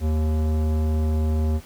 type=tone with tanh clipping; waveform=sine; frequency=77.78 Hz; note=D#2; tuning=in tune; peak=-21 dBFS; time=0-1.61 s; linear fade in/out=50 ms; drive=17 dB; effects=pink hiss -48 dBFS RMS until 1.65 s